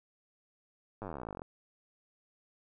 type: slowing click train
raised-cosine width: 1 ms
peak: -27 dBFS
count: 27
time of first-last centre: 1.02-1.419 s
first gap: 9 ms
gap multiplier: 1.04
effects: none